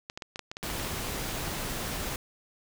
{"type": "clicks", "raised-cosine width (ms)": 0.2, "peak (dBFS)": -20, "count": 11, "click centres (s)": [0.099, 0.175, 0.222, 0.359, 0.393, 0.515, 0.569, 0.629, 0.702, 0.798, 0.849]}
{"type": "noise", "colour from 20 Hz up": "pink", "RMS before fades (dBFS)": -34, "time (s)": [0.63, 2.16], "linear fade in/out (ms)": 2}
{"effects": []}